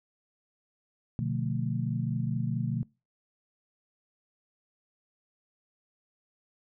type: chord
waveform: sine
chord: B half-diminished seventh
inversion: none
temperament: just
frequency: 123.47 / 148.16 / 177.8 / 222.2 Hz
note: B2 / D3 / F3 / A3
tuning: 0 / +16 / +31 / +17 cents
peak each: -31 / -33 / -35 / -35 dBFS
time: 1.19-2.83 s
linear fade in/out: 0 ms
effects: noise-tail reverb RT60 0.3 s tail -25 dB re dry